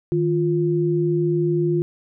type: tone pair together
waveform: sine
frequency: 155.55 / 349.2 Hz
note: D#3 / F4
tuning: 0 / 0 cents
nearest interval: octave + major second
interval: 1400 cents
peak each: -21 / -19 dBFS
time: 0.12-1.82 s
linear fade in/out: 0 ms
effects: none